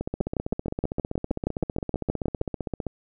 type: two click trains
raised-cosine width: 2 ms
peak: -15 / -11 dBFS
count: 45 / 15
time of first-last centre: 0.01-2.867 / 0.21-2.415 s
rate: 15.4 / 6.35 Hz
effects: none

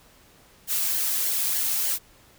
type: noise with flanger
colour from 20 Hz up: blue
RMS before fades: -25 dBFS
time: 0.67-1.99 s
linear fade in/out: 50 ms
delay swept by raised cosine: 0.79 to 2.19 ms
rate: 3.3 Hz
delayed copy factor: -0.5
effects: pink hiss -55 dBFS RMS until 2.38 s

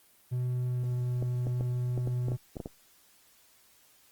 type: tone with pitch glide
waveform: triangle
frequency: 124.7 to 123.62 Hz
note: B2 to B2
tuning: +17 to +2 cents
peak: -26 dBFS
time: 0.31-2.37 s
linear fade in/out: 20 ms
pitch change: -15 cents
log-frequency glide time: 0.68-0.88 s
type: clicks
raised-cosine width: 2 ms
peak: -23 dBFS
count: 10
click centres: 1.225 / 1.469 / 1.609 / 1.977 / 2.074 / 2.284 / 2.319 / 2.568 / 2.602 / 2.659 s
effects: white hiss -62 dBFS RMS until 4.11 s + Opus 24 kbps

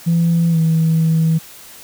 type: tone with pitch glide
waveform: sine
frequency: 168.1 to 161.63 Hz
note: E3 to E3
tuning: +34 to -34 cents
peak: -10 dBFS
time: 0.06-1.39 s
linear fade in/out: 20 ms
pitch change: -68 cents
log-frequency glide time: 0.5-0.58 s
effects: tanh soft clip ceiling -8 dBFS + white hiss -39 dBFS RMS until 1.83 s

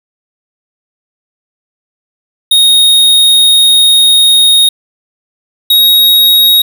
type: tone pair in turn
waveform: square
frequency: 3729 / 3779 Hz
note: A#7 / A#7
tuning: 0 / +23 cents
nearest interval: unison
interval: 23 cents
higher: second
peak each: -4 dBFS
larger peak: neither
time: 2.51-4.69 / 5.7-6.62 s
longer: first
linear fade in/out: 5 ms
effects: none

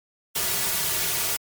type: noise with comb filter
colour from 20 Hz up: white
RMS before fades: -25 dBFS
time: 0.35-1.37 s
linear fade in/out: 10 ms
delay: 3.8 ms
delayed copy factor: -0.7
effects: MP3 96 kbps

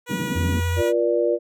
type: tone with vibrato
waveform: 10% pulse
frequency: 484 Hz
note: B4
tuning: 35 cents flat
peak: -20 dBFS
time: 0.06-0.93 s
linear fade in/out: 50 ms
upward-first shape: triangle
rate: 12 Hz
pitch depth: 14 cents each way
type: band-pass noise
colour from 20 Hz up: pink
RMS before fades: -27 dBFS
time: 0.09-0.61 s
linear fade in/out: 10 ms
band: 170 to 290 Hz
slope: 24 dB/octave
type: tone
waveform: sine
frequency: 87.31 Hz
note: F2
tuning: in tune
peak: -20 dBFS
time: 0.35-0.82 s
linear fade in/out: 20 ms
type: chord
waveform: sine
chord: Bb major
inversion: second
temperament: equal with one note detuned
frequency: 349.2 / 478.4 / 587.3 Hz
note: F4 / Bb4 / D5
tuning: 0 / +45 / 0 cents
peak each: -22 / -21 / -22 dBFS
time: 0.76-1.39 s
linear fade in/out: 50 ms
effects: none

